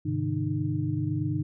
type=tone cluster; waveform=sine; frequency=103.2 / 131.4 / 152.8 / 304.7 Hz; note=G#2 / C3 / D#3 / D#4; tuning=-10 / +8 / -31 / -36 cents; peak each=-31 dBFS; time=0.05-1.43 s; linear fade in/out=10 ms; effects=none